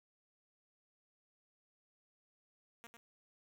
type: tone with echo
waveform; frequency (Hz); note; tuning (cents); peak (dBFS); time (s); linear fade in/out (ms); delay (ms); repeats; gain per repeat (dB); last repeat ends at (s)
5% pulse; 233.1; A#3; 0; -40; 2.84-2.87; 0; 100; 1; -5; 2.97
effects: none